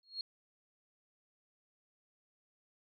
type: tone with exponential growth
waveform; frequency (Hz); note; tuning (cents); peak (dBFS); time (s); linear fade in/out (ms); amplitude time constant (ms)
sine; 4285; C8; +40; -33; 0.03-0.21; 2; 38
effects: none